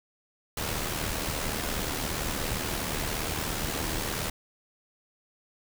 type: noise with amplitude modulation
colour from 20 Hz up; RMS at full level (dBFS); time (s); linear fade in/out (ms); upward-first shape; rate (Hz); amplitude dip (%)
pink; -29; 0.57-4.3; 5; sine; 77.1; 50
effects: none